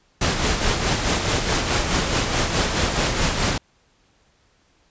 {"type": "noise with tremolo", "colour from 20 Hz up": "pink", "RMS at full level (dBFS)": -19, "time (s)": [0.21, 3.58], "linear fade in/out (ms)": 5, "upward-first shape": "sine", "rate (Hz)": 4.7, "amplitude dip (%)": 45, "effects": ["pink hiss -61 dBFS RMS until 4.9 s", "resampled to 16000 Hz"]}